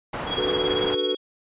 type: low-pass noise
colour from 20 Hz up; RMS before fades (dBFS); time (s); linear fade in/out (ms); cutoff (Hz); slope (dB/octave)
white; -31; 0.13-0.95; 5; 1200; 12
type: tone with tremolo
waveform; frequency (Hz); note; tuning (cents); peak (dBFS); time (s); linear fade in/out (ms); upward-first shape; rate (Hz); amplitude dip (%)
sine; 3302; G#7; -11; -22; 0.26-1.17; 50; triangle; 18; 90
type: chord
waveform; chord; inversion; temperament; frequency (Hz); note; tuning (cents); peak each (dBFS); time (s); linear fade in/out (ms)
triangle; B minor seventh; first; equal; 293.7 / 370 / 440 / 493.9; D4 / F#4 / A4 / B4; 0 / 0 / 0 / 0; -31 / -25 / -26 / -26; 0.37-1.15; 5
effects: resampled to 8000 Hz